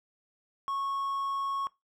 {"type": "tone", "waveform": "triangle", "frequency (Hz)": 1100, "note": "C#6", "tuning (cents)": -14, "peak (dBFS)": -28, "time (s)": [0.68, 1.67], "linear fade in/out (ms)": 0, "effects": ["noise-tail reverb RT60 0.2 s tail -21 dB re dry"]}